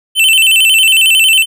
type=tone with vibrato; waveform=square; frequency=2863 Hz; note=F7; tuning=42 cents sharp; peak=-6 dBFS; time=0.15-1.46 s; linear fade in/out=50 ms; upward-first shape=square; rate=11 Hz; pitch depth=120 cents each way; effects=none